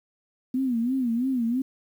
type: tone with vibrato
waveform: sine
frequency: 246.9 Hz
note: B3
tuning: in tune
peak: -22 dBFS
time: 0.54-1.62 s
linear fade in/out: 5 ms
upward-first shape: sine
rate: 3 Hz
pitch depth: 140 cents each way
effects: 9-bit